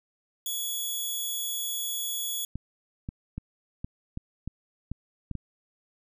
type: tone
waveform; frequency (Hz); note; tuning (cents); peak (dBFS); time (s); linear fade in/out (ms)
10% pulse; 3385; G#7; +32; -22; 0.46-2.45; 2
type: clicks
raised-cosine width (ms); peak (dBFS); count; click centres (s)
5; -21; 9; 2.556 / 3.089 / 3.38 / 3.845 / 4.174 / 4.476 / 4.916 / 5.313 / 5.353
effects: none